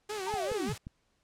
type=tone with vibrato; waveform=sawtooth; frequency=401.6 Hz; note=G4; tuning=42 cents sharp; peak=-31 dBFS; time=0.09-0.73 s; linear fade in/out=10 ms; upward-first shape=sine; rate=5.1 Hz; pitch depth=130 cents each way
type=noise; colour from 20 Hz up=white; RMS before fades=-43 dBFS; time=0.09-0.78 s; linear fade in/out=5 ms
type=linear sweep; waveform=sine; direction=down; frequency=956 to 82.6 Hz; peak=-32 dBFS; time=0.26-0.75 s; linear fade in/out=20 ms
type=click train; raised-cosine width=5 ms; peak=-29 dBFS; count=4; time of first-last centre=0.34-0.869 s; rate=5.67 Hz
effects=pink hiss -74 dBFS RMS until 1.23 s + low-pass 8000 Hz 12 dB/octave